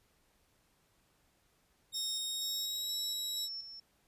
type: tone with pitch glide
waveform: sawtooth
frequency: 3729 to 3856 Hz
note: A#7 to B7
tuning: 0 to -42 cents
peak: -33 dBFS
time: 1.92-3.49 s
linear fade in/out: 50 ms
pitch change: +58 cents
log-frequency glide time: 2.27-2.97 s
type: tone with tremolo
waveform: sine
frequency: 5400 Hz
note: E8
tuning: 41 cents sharp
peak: -39 dBFS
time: 1.94-3.8 s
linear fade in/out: 5 ms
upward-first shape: square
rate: 2.1 Hz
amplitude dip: 55%
effects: pink hiss -72 dBFS RMS until 4.07 s + resampled to 32000 Hz